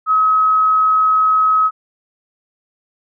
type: tone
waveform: sine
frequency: 1277 Hz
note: D#6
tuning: 45 cents sharp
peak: -10 dBFS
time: 0.06-1.71 s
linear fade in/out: 50 ms
effects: none